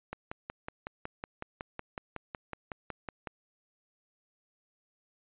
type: click train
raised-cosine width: 0.5 ms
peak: -22 dBFS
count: 18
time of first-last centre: 0.13-3.272 s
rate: 5.41 Hz
effects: resampled to 8000 Hz